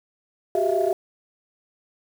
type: tone cluster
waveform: sine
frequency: 371.7 / 399.1 / 646 / 680 Hz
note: F#4 / G4 / E5 / F5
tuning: +8 / +31 / -35 / -46 cents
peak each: -24 dBFS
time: 0.55-0.93 s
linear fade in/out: 2 ms
effects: tanh soft clip ceiling -10 dBFS + 7-bit